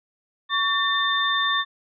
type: tone cluster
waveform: sine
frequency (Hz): 1126 / 1795 / 3588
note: C#6 / A6 / A7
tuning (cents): +27 / +34 / +33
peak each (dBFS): -24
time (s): 0.49-1.65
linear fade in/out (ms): 50
effects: none